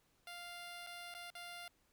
10% pulse tone with dropouts, 698.5 Hz, F5, in tune, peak -39 dBFS, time 0.27-1.68 s, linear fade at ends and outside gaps 2 ms, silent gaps 0.866-0.87 / 1.141-1.148 / 1.303-1.351 s, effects pink hiss -75 dBFS RMS until 1.92 s

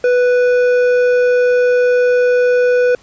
sine tone with hard clipping, 493.9 Hz, B4, in tune, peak -11 dBFS, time 0.04-2.95 s, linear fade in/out 2 ms, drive 8 dB, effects pink hiss -47 dBFS RMS until 3.02 s + resampled to 16000 Hz

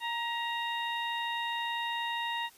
harmonic tone with a mistuned harmonic, 932.3 Hz, A#5, in tune, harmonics 1 / 2 / 3 / 4, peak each -34 / -37 / -39 / -40 dBFS, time 0-2.5 s, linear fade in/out 50 ms, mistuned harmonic 2, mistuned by +32 cents, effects white hiss -58 dBFS RMS until 2.57 s + resampled to 32000 Hz

